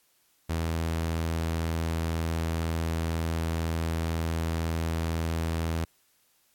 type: tone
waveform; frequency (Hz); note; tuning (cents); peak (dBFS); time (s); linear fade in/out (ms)
sawtooth; 82; E2; -9; -23; 0.49-5.85; 10
effects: white hiss -67 dBFS RMS until 6.54 s + AAC 64 kbps